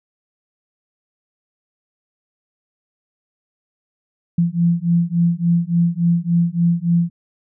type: beating tone pair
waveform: sine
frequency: 169.1 / 172.6 Hz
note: E3 / F3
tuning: +44 / -20 cents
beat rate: 3.5 Hz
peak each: -17 dBFS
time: 4.38-7.1 s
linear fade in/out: 5 ms
effects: none